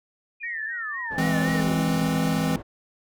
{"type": "exponential sweep", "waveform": "sine", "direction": "down", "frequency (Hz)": [2489, 271.1], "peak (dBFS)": -35, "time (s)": [0.4, 1.93], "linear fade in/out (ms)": 20}
{"type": "tone with vibrato", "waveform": "sine", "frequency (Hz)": 1815, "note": "A#6", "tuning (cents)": -47, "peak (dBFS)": -29, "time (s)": [0.43, 1.61], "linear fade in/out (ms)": 5, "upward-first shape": "sine", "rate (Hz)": 3.9, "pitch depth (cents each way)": 79}
{"type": "low-pass noise", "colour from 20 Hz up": "white", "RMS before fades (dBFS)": -37, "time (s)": [1.1, 2.63], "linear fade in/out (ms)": 20, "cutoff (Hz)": 550, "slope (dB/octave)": 12}
{"type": "chord", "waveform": "square", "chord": "E augmented", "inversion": "none", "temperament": "equal", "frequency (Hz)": [164.81, 207.7, 261.6], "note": ["E3", "G#3", "B#3"], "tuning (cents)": [0, 0, 0], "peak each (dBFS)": [-25, -29, -27], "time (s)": [1.18, 2.56], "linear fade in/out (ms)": 2}
{"effects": []}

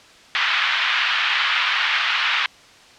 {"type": "band-pass noise", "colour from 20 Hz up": "white", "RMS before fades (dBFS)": -20, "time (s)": [0.35, 2.46], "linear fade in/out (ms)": 0, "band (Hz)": [1100, 3300], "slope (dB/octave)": 24, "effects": ["white hiss -47 dBFS RMS until 2.98 s", "low-pass 5000 Hz 12 dB/octave"]}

